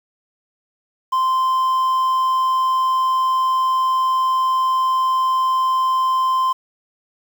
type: tone with quantisation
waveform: triangle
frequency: 1040 Hz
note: C6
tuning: 11 cents flat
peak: -13 dBFS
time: 1.12-6.53 s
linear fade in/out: 10 ms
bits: 7
effects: none